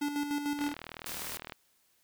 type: tone with tremolo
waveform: square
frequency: 290 Hz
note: D4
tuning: 22 cents flat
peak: -30 dBFS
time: 0.01-0.74 s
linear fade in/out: 10 ms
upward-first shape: square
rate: 6.7 Hz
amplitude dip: 50%
type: click train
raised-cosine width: 0.3 ms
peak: -24 dBFS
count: 38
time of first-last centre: 0.59-1.522 s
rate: 39.7 Hz
type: noise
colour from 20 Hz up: white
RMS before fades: -40 dBFS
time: 1.06-1.37 s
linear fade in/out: 0 ms
effects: white hiss -70 dBFS RMS until 2.03 s